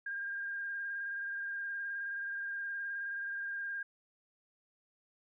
sine tone with vibrato, 1606 Hz, G6, 41 cents sharp, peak -36 dBFS, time 0.06-3.83 s, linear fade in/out 5 ms, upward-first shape square, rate 19 Hz, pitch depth 16 cents each way, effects none

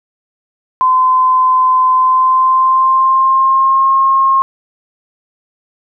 sine tone with pitch glide, 1027 to 1074.3 Hz, C6 to C6, -33 to +45 cents, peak -7 dBFS, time 0.81-4.42 s, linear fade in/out 0 ms, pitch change +78 cents, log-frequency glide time 1.92-3.92 s, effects none

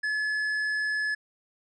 sine tone with tanh clipping, 1713 Hz, A6, 47 cents flat, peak -27 dBFS, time 0.03-1.15 s, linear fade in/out 10 ms, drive 7 dB, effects resampled to 22050 Hz

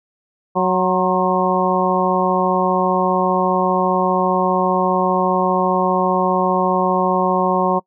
harmonic tone with a mistuned harmonic, 185 Hz, F#3, in tune, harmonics 1 / 2 / 3 / 4 / 5 / 6, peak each -21 / -21 / -21 / -21 / -21 / -21 dBFS, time 0.55-7.8 s, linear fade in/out 20 ms, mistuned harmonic 6, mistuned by -59 cents, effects noise-tail reverb RT60 0.1 s tail -25 dB re dry

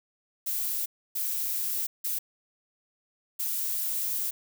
violet noise bursts at uneven times, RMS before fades -30 dBFS, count 4, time 0.46-0.86 / 1.15-1.87 / 2.04-2.19 / 3.39-4.31 s, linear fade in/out 10 ms, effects none

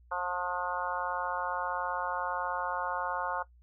harmonic tone with a mistuned harmonic, 178.5 Hz, F3, 38 cents sharp, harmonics 3 / 4 / 5 / 6 / 7 / 8, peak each -39 / -40 / -35 / -37 / -39 / -38 dBFS, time 0.11-3.43 s, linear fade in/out 10 ms, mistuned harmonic 8, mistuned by +19 cents, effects noise-tail reverb RT60 0.1 s tail -17 dB re dry + added 60 Hz sine -56 dBFS peak until 3.62 s

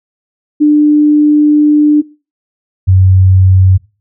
sine tone pair in turn, 298.3 / 93.96 Hz, D4 / F#2, +27 / +27 cents, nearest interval octave + minor sixth, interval 2000 cents, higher first, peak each -3 dBFS, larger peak neither, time 0.6-2.02 / 2.87-3.78 s, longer first, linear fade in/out 20 ms, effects noise-tail reverb RT60 0.3 s tail -20 dB re dry

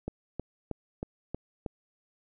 click train, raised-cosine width 2 ms, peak -20 dBFS, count 6, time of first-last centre 0.08-1.662 s, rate 3.16 Hz, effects none

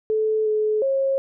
sine tone with pitch steps, 434.8 / 428.6 / 541 Hz, A4 / A4 / C#5, -21 / -45 / -42 cents, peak -18 dBFS, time 0.1-1.18 s, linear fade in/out 0 ms, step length 360 ms, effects none

